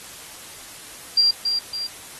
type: tone with echo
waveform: sine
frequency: 4752 Hz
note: D8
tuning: 20 cents sharp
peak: -13 dBFS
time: 1.17-1.31 s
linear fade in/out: 5 ms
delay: 280 ms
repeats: 2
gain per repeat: -6 dB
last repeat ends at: 1.87 s
effects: white hiss -40 dBFS RMS until 2.19 s + AAC 32 kbps